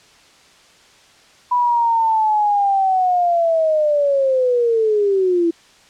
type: linear sweep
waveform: sine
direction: down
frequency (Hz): 987.8 to 330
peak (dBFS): -13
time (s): 1.51-5.51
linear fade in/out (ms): 10
effects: white hiss -49 dBFS RMS until 5.89 s + low-pass 6000 Hz 12 dB/octave